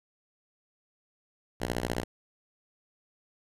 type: ring-modulated tone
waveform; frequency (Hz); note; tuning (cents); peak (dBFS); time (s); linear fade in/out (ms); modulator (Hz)
5% pulse; 60.1; B1; -46; -16; 1.6-2.04; 5; 82.9
effects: resampled to 32000 Hz